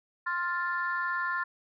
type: chord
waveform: sine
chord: F major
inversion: second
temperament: equal with one note detuned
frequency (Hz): 1050.7 / 1396.9 / 1760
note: C6 / F6 / A6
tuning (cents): +7 / 0 / 0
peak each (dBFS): -32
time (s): 0.26-1.44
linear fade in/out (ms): 10
effects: tanh soft clip ceiling -20 dBFS